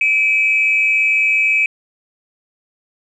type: tone pair together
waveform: sine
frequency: 2333 / 2551 Hz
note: D7 / D#7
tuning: -12 / +43 cents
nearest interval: major second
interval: 155 cents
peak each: -14 dBFS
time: 0.01-1.66 s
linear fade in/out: 2 ms
effects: tanh soft clip ceiling -4 dBFS

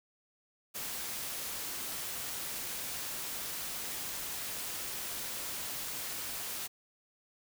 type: noise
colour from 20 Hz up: white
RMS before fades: -39 dBFS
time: 0.74-6.68 s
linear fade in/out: 20 ms
effects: none

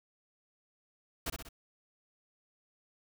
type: noise with echo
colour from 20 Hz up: pink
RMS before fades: -35 dBFS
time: 1.26-1.3 s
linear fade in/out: 5 ms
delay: 63 ms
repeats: 3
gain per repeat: -5 dB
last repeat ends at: 1.489 s
effects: none

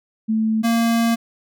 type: tone pair in turn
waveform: sine / square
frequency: 220 / 230.8 Hz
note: A3 / A#3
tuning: 0 / -17 cents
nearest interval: minor second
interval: 83 cents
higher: second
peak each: -16 dBFS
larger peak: neither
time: 0.28-0.63 / 0.63-1.16 s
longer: second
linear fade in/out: 20 ms
effects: none

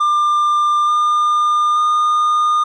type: tone with pitch steps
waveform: triangle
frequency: 1195 / 1206.8 / 1218.7 Hz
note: D6 / D6 / D#6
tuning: +30 / +47 / -36 cents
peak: -10 dBFS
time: 0-2.64 s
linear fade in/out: 10 ms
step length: 880 ms
effects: resampled to 22050 Hz

